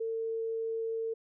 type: tone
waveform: sine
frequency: 451.2 Hz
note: A4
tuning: 44 cents sharp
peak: -31 dBFS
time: 0-1.14 s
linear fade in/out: 10 ms
effects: none